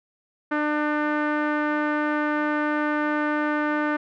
sawtooth tone with low-pass filter, 299.5 Hz, D4, 34 cents sharp, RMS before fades -24 dBFS, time 0.51-3.97 s, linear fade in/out 10 ms, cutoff 1600 Hz, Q 2.8, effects none

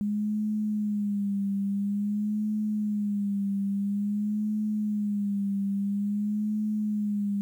sine tone with vibrato, 205.5 Hz, G#3, 18 cents flat, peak -25 dBFS, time 0.01-7.41 s, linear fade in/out 0 ms, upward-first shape sine, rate 0.49 Hz, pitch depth 62 cents each way, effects 10-bit

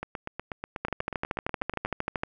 two click trains, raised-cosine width 0.5 ms, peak -18 / -13 dBFS, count 16 / 19, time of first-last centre 0.03-1.859 / 0.85-2.235 s, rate 8.2 / 13 Hz, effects none

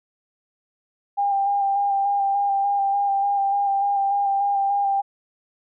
sine tone with vibrato, 798 Hz, G5, 31 cents sharp, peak -18 dBFS, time 1.17-5.02 s, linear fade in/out 20 ms, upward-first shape square, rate 3.4 Hz, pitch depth 17 cents each way, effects none

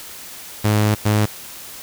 sawtooth tone bursts at uneven times, 105.8 Hz, G#2, 33 cents sharp, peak -10 dBFS, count 2, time 0.64-0.95 / 1.05-1.26 s, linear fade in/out 10 ms, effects white hiss -36 dBFS RMS until 1.82 s

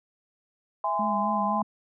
sine chord, E augmented, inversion none, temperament just, 659.3 / 824.1 / 1030.1 Hz, E5 / G#5 / B#5, 0 / -14 / -27 cents, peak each -32 / -28 / -27 dBFS, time 0.84-1.62 s, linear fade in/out 2 ms
sine tone with vibrato, 208.1 Hz, G#3, 4 cents sharp, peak -29 dBFS, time 0.99-1.63 s, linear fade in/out 5 ms, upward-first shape sine, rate 3.9 Hz, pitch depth 51 cents each way
effects none

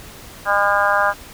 harmonic tone, 202.5 Hz, G#3, 43 cents flat, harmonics 3 / 4 / 5 / 6 / 7 / 8, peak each -21 / -21 / -21 / -21 / -21 / -21 dBFS, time 0.45-1.14 s, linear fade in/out 50 ms, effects pink hiss -39 dBFS RMS until 1.33 s

